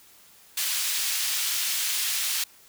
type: high-pass noise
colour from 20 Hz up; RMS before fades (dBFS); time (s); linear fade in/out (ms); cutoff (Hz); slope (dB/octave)
pink; -27; 0.57-2.44; 5; 2900; 12
effects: white hiss -54 dBFS RMS until 2.68 s